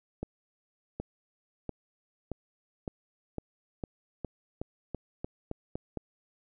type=accelerating click train; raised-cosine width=2 ms; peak=-21 dBFS; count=14; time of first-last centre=0.23-5.973 s; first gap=770 ms; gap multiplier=0.9; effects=none